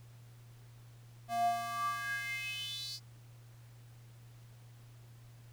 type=tone with high-pass filter sweep; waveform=square; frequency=233.1 Hz; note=A#3; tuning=in tune; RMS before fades=-37 dBFS; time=1.28-3 s; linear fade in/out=50 ms; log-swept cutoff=560 to 4900 Hz; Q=7.6; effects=added 118 Hz sine -53 dBFS peak until 5.52 s + pink hiss -65 dBFS RMS until 5.52 s